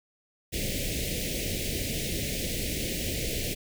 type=band-stop noise; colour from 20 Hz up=pink; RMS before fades=-31 dBFS; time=0.52-3.55 s; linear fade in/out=20 ms; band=610 to 2000 Hz; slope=48 dB/octave; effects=none